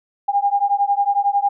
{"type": "beating tone pair", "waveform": "sine", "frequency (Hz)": [801, 812], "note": ["G5", "G#5"], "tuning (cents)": [37, -39], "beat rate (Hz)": 11, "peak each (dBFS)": -18, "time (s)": [0.28, 1.49], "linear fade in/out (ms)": 10, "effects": []}